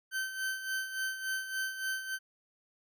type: tone with tremolo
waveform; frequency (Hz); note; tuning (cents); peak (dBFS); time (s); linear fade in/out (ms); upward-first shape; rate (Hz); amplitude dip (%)
40% pulse; 1543; G6; -28; -30; 0.11-2.19; 50; sine; 3.5; 65
effects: none